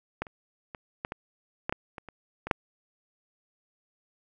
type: clicks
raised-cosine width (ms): 0.5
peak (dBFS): -15 / -30 / -24 / -16 / -19 / -13 / -14 / -24 / -28 / -20 / -6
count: 11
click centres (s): 0.22 / 0.268 / 0.748 / 1.049 / 1.121 / 1.695 / 1.725 / 1.982 / 2.087 / 2.47 / 2.512
effects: none